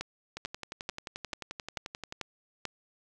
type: two click trains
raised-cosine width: 0.2 ms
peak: -21 / -17 dBFS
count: 21 / 7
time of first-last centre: 0.37-2.124 / 0.01-2.653 s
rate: 11.4 / 2.27 Hz
effects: none